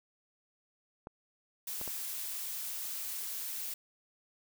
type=clicks; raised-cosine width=1 ms; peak=-29 dBFS; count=3; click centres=1.071 / 1.814 / 1.877 s
type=noise; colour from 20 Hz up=blue; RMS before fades=-39 dBFS; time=1.67-3.74 s; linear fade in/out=5 ms
effects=none